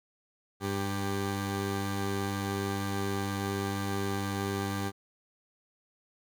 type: tone pair together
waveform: 15% pulse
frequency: 99 / 393.9 Hz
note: G2 / G4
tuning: +18 / +8 cents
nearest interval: 2 octaves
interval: 2390 cents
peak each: -25 / -30 dBFS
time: 0.6-4.92 s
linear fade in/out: 50 ms
effects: none